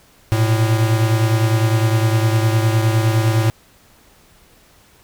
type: beating tone pair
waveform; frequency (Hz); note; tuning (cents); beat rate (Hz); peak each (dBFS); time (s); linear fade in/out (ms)
square; 110 / 119.8; A2 / A#2; 0 / +48; 9.8; -15 / -21; 0.32-3.5; 0
effects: pink hiss -51 dBFS RMS until 5.03 s